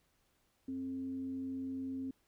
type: tone with frequency modulation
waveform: sine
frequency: 264.8 Hz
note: C4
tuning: 21 cents sharp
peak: -37 dBFS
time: 0.68-2.11 s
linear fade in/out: 5 ms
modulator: 173 Hz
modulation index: 0.21
effects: pink hiss -75 dBFS RMS until 2.27 s